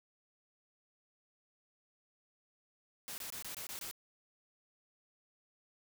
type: noise bursts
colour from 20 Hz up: white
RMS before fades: -44 dBFS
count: 7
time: 3.08-3.912 s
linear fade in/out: 0 ms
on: 100 ms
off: 22 ms
effects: none